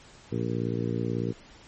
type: harmonic tone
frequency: 58.27 Hz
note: A#1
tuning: in tune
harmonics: 2 / 3 / 4 / 5 / 6 / 7 / 8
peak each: -31 / -33 / -34 / -35 / -36 / -36 / -37 dBFS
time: 0.31-1.33 s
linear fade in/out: 20 ms
effects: pink hiss -52 dBFS RMS until 1.67 s + MP3 32 kbps